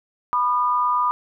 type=tone pair together; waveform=sine; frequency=987.8 / 1216 Hz; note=B5 / D#6; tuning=0 / -40 cents; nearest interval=major third; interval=360 cents; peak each=-20 dBFS; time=0.33-1.11 s; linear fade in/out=0 ms; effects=none